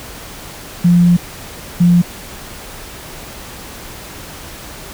sine tone pair in turn, 174.61 / 174.61 Hz, F3 / F3, 0 / 0 cents, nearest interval unison, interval 0 cents, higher neither, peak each -6 dBFS, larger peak neither, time 0.84-1.17 / 1.8-2.02 s, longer first, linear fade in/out 10 ms, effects pink hiss -32 dBFS RMS until 4.93 s

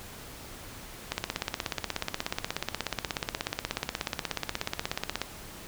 click train, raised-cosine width 0.2 ms, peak -11 dBFS, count 69, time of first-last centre 1.12-5.216 s, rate 16.6 Hz, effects pink hiss -45 dBFS RMS until 5.67 s

